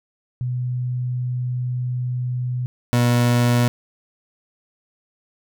sine / 30% pulse tone pair in turn, 124.7 / 120.94 Hz, B2 / B2, +17 / -36 cents, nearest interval minor second, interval 53 cents, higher first, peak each -21 / -12 dBFS, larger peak second, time 0.41-2.66 / 2.93-3.68 s, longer first, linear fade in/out 0 ms, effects none

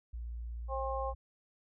sine tone, 58.27 Hz, A#1, in tune, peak -38 dBFS, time 0.13-1.15 s, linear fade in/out 10 ms
harmonic tone, 267.2 Hz, C4, 36 cents sharp, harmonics 2 / 3 / 4, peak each -37 / -39 / -39 dBFS, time 0.68-1.14 s, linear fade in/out 50 ms
effects none

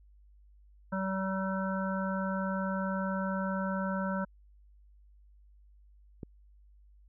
harmonic tone, 191.1 Hz, G3, 44 cents flat, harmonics 1 / 3 / 5 / 7 / 8, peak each -32 / -37 / -39 / -40 / -41 dBFS, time 0.92-4.25 s, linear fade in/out 10 ms
click, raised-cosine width 3 ms, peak -27 dBFS, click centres 6.232 s
effects added 50 Hz sine -56 dBFS peak until 7.08 s

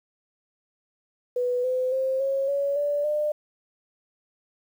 sine tone with pitch steps, 493.9 / 510.1 / 526.9 / 544.2 / 562.1 / 580.6 / 599.7 Hz, B4 / C5 / C5 / C#5 / C#5 / D5 / D5, 0 / -44 / +12 / -32 / +24 / -20 / +36 cents, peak -22 dBFS, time 1.36-3.32 s, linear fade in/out 5 ms, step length 280 ms, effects 9-bit

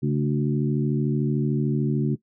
harmonic tone with a mistuned harmonic, 73.42 Hz, D2, in tune, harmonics 2 / 3 / 4 / 5, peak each -22 / -26 / -28 / -30 dBFS, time 0.02-2.16 s, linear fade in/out 20 ms, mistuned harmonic 2, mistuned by -82 cents, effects noise-tail reverb RT60 0.1 s tail -18 dB re dry

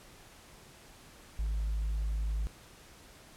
sine tone with tanh clipping, 52.9 Hz, G#1, 33 cents sharp, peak -30 dBFS, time 1.39-2.47 s, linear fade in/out 0 ms, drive 1 dB, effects pink hiss -55 dBFS RMS until 3.36 s + low-pass 12000 Hz 12 dB/octave

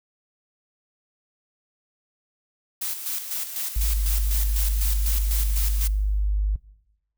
blue noise with tremolo, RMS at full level -28 dBFS, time 2.81-5.88 s, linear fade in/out 10 ms, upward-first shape square, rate 4 Hz, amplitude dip 55%
sine tone, 50.8 Hz, G#1, 38 cents flat, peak -19 dBFS, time 3.76-6.56 s, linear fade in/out 5 ms
effects noise-tail reverb RT60 1.0 s tail -21 dB re dry

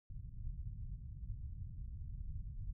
pink low-pass noise, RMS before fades -45 dBFS, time 0.1-2.73 s, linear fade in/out 5 ms, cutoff 120 Hz, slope 24 dB/octave, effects none

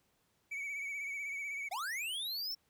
triangle tone with vibrato, 2260 Hz, C#7, 33 cents sharp, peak -36 dBFS, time 0.51-1.69 s, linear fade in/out 10 ms, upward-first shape sine, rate 16 Hz, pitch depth 47 cents each way
square linear sweep, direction up, 659.3 to 5480 Hz, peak -37 dBFS, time 1.71-2.55 s, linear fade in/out 10 ms
effects pink hiss -75 dBFS RMS until 2.69 s + high-pass 60 Hz 12 dB/octave

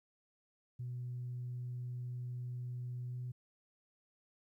sine tone with pitch glide, 123.47 to 124.4 Hz, B2 to B2, 0 to +13 cents, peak -38 dBFS, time 0.79-3.32 s, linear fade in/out 10 ms, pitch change +13 cents, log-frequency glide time 3.07-3.16 s, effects tanh soft clip ceiling -35 dBFS + 13-bit

